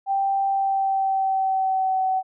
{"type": "tone with pitch glide", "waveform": "sine", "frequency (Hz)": [784, 756.4], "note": ["G5", "F#5"], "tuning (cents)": [0, 38], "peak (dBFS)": -19, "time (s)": [0.06, 2.23], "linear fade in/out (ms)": 50, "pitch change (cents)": -62, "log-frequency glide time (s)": [0.48, 2.04], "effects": []}